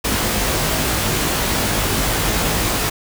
pink noise with comb filter, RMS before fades -19 dBFS, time 0.04-2.9 s, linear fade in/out 10 ms, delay 19 ms, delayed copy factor +0.65, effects none

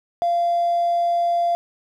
triangle tone with hard clipping, 690 Hz, F5, 21 cents flat, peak -17 dBFS, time 0.22-1.55 s, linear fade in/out 0 ms, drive 3 dB, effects none

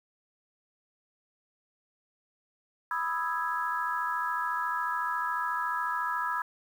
sine chord, E major seventh, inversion second, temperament equal, 987.8 / 1244.5 / 1318.5 / 1661.2 Hz, B5 / D#6 / E6 / G#6, 0 / 0 / 0 / 0 cents, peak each -32 / -36 / -34 / -34 dBFS, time 2.91-6.42 s, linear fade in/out 2 ms, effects 9-bit

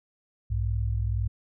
sine tone pair together, 61.74 / 103.53 Hz, B1 / G#2, 0 / -5 cents, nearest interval major sixth, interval 895 cents, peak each -27 dBFS, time 0.5-1.28 s, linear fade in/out 10 ms, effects none

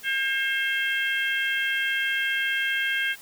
harmonic tone, 535 Hz, C5, 38 cents sharp, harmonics 3 / 4 / 5 / 6, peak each -25 / -30 / -32 / -31 dBFS, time 0.03-3.16 s, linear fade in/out 50 ms, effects white hiss -47 dBFS RMS until 3.21 s

